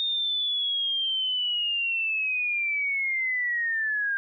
sine linear sweep, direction down, 3677 to 1597 Hz, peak -24 dBFS, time 0-4.17 s, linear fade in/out 0 ms, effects none

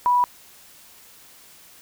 sine tone, 981 Hz, B5, 12 cents flat, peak -15 dBFS, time 0.06-0.24 s, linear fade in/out 0 ms, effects white hiss -49 dBFS RMS until 1.81 s

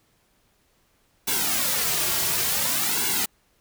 white noise with flanger, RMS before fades -24 dBFS, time 1.27-3.26 s, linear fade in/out 10 ms, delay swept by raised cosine 1.6 to 4 ms, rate 0.56 Hz, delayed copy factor -0.9, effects pink hiss -65 dBFS RMS until 3.6 s

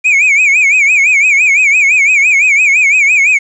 triangle tone with vibrato, 2349 Hz, D7, in tune, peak -4 dBFS, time 0.04-3.39 s, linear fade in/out 20 ms, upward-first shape sine, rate 5.9 Hz, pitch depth 140 cents each way, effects resampled to 22050 Hz + 7-bit

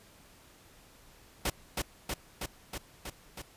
pink noise with echo, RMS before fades -30 dBFS, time 1.45-1.5 s, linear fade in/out 5 ms, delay 320 ms, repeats 6, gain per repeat -2 dB, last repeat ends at 3.42 s, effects pink hiss -58 dBFS RMS until 3.56 s + resampled to 32000 Hz

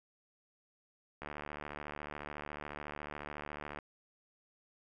click train, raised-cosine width 0.5 ms, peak -27 dBFS, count 191, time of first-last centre 1.22-3.788 s, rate 74 Hz, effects none

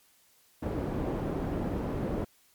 white low-pass noise, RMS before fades -32 dBFS, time 0.62-2.25 s, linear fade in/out 10 ms, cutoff 380 Hz, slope 12 dB/octave, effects white hiss -64 dBFS RMS until 2.54 s + MP3 96 kbps

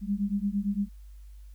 sine beating tone pair, 197.2 / 206 Hz, G3 / G#3, +11 / -14 cents, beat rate 8.8 Hz, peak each -29 dBFS, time 0.01-0.89 s, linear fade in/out 50 ms, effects added 50 Hz sine -44 dBFS peak until 1.54 s + white hiss -68 dBFS RMS until 1.54 s

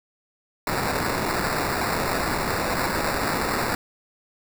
white noise with sample-and-hold, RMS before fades -25 dBFS, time 0.67-3.75 s, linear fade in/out 2 ms, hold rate 3150 Hz, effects none

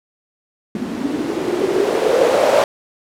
violet noise with low-pass filter sweep, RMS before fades -17 dBFS, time 0.75-2.64 s, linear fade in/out 2 ms, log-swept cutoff 240 to 610 Hz, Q 6, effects none

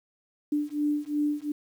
sine beating tone pair, 294.1 / 296.9 Hz, D4 / D4, +3 / +19 cents, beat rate 2.8 Hz, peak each -28 dBFS, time 0.52-1.52 s, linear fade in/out 5 ms, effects 9-bit

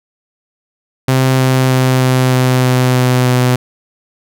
sawtooth tone with pitch steps, 130.81 / 130.06 / 129.31 / 128.56 / 127.82 / 127.09 / 126.35 / 125.63 Hz, C3 / C3 / C3 / C3 / C3 / C3 / B2 / B2, 0 / -10 / -20 / -30 / -40 / -50 / +40 / +30 cents, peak -5 dBFS, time 1.08-3.56 s, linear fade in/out 5 ms, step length 310 ms, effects none

